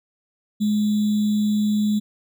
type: tone with sample-and-hold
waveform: sine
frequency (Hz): 210.3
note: G#3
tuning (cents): +22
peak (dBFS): -17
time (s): 0.6-2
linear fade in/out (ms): 20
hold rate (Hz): 3675
effects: none